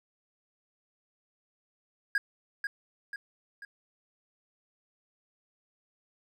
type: tone with echo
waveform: triangle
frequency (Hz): 1634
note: G#6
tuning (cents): -29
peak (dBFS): -22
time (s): 2.15-2.18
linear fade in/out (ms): 2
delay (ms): 490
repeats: 3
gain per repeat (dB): -6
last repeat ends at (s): 3.65
effects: none